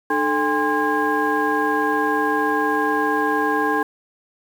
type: tone cluster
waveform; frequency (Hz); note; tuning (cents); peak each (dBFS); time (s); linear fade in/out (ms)
sine; 301.2 / 436.7 / 808 / 1048 / 1631; D4 / A4 / G#5 / C6 / G#6; +44 / -13 / -48 / +2 / -32; -23; 0.1-3.83; 5
effects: tanh soft clip ceiling -9 dBFS + 7-bit